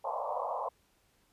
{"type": "band-pass noise", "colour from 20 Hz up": "white", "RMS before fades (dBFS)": -35, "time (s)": [0.04, 0.69], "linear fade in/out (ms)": 10, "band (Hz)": [490, 1100], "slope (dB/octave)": 96, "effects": ["pink hiss -70 dBFS RMS until 1.32 s", "resampled to 32000 Hz"]}